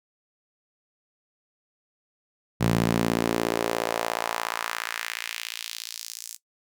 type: tone with high-pass filter sweep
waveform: sawtooth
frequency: 57 Hz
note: A#1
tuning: 38 cents flat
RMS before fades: -28 dBFS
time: 2.6-6.37 s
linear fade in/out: 20 ms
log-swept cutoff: 140 to 7100 Hz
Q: 1.5
effects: noise-tail reverb RT60 0.1 s tail -17 dB re dry